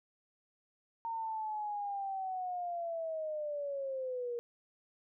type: linear sweep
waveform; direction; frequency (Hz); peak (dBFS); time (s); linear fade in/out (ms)
sine; down; 920 to 470.6; -35; 1.05-4.39; 0
effects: none